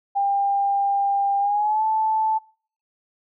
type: tone with pitch glide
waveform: sine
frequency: 798 to 875.3 Hz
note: G5 to A5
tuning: +31 to -9 cents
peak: -18 dBFS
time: 0.15-2.39 s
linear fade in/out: 20 ms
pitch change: +160 cents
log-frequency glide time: 1.39-1.84 s
effects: noise-tail reverb RT60 0.5 s tail -25 dB re dry